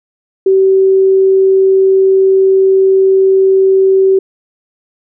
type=tone; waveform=sine; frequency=383.5 Hz; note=G4; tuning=38 cents flat; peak=-5 dBFS; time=0.46-4.19 s; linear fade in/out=5 ms; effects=none